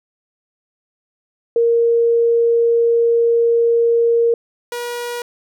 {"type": "tone pair in turn", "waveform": ["sine", "sawtooth"], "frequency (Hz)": [466.2, 480.7], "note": ["A#4", "B4"], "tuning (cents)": [0, -47], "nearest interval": "minor second", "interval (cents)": 53, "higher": "second", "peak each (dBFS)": [-11, -19], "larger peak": "first", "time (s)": [[1.56, 4.34], [4.72, 5.22]], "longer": "first", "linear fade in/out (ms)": 2, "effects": []}